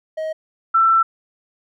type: tone pair in turn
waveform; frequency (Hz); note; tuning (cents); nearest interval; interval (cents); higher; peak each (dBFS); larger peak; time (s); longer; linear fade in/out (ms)
triangle / sine; 631 / 1337; D#5 / E6; +24 / +24; octave + minor second; 1300; second; -20 / -11; second; 0.17-0.33 / 0.74-1.03; second; 10
effects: none

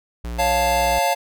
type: tone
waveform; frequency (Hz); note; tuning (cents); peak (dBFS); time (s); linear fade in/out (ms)
square; 58.9; A#1; +19; -27; 0.24-0.99; 5
type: chord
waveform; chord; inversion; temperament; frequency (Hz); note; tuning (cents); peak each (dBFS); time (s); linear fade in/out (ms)
square; Db augmented; none; equal; 554.4 / 698.5 / 880; Db5 / F5 / A5; 0 / 0 / 0; -24 / -21 / -22; 0.38-1.15; 20
effects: none

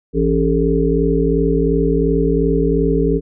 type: harmonic tone with a mistuned harmonic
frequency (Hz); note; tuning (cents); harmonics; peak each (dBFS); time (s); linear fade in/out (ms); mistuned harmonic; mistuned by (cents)
55.6; A1; +19; 1 / 3 / 5 / 7 / 8; -19 / -19 / -19 / -19 / -19; 0.13-3.21; 50; 7; +56
effects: none

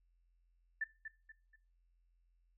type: tone with echo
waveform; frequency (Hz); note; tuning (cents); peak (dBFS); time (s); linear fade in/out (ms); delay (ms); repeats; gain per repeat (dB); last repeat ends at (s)
sine; 1766; A6; +6; -34; 0.81-0.84; 5; 240; 3; -9; 1.56
effects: noise-tail reverb RT60 0.3 s tail -17 dB re dry + added 43 Hz sine -70 dBFS peak until 2.57 s

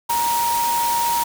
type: tone in noise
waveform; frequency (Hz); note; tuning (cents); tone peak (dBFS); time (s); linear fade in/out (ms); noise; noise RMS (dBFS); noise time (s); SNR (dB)
sine; 941; A#5; +16; -18; 0.09-1.24; 10; white; -26; 0.09-1.24; +5
effects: none

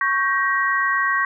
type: chord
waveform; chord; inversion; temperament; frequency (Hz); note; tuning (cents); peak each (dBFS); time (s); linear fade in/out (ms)
sine; G diminished; second; equal with one note detuned; 1108.7 / 1568 / 1896.2; Db6 / G6 / Bb6; 0 / 0 / +29; -21 / -23 / -21; 0.01-1.25; 2
effects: none

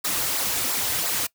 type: noise with flanger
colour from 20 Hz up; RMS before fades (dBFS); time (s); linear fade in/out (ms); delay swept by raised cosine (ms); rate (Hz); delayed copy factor
white; -25; 0.04-1.27; 10; 0.31 to 5.31; 2.9; -0.75
effects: noise-tail reverb RT60 0.1 s tail -21 dB re dry

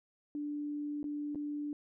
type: tone with dropouts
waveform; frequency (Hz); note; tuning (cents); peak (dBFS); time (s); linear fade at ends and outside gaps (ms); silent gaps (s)
sine; 293.7; D4; 0; -35; 0.35-1.73; 1; 1.03-1.041 / 1.348-1.356
effects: none

